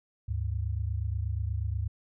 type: tone pair together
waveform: sine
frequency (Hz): 73.7 / 102.03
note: D2 / G#2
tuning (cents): +7 / -30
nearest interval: tritone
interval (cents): 563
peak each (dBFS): -31 / -31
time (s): 0.28-1.88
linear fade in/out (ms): 10
effects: none